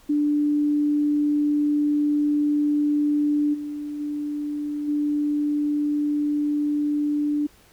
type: tone with level steps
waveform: sine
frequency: 294.6 Hz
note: D4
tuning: 6 cents sharp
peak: -18 / -28 / -25 / -20 dBFS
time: 0.09-7.47 s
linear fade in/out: 10 ms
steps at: 3.53 / 3.99 / 4.87 s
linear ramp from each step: 20 ms
effects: pink hiss -55 dBFS RMS until 7.72 s